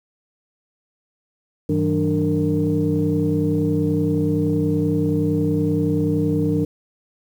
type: tone cluster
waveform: sine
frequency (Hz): 99.2 / 161.5 / 192.1 / 296.2 / 459.4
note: G2 / E3 / G3 / D4 / A#4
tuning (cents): +21 / -35 / -35 / +15 / -25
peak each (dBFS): -25 / -21 / -28 / -20 / -24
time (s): 1.69-6.65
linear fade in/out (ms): 5
effects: tanh soft clip ceiling -8 dBFS + 8-bit